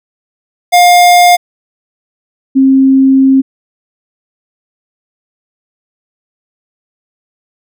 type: tone pair in turn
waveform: square / sine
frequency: 708 / 267.2 Hz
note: F5 / C4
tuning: +23 / +36 cents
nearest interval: octave + perfect fourth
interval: 1687 cents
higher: first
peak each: -3 dBFS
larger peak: neither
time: 0.72-1.37 / 2.55-3.42 s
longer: second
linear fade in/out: 20 ms
effects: none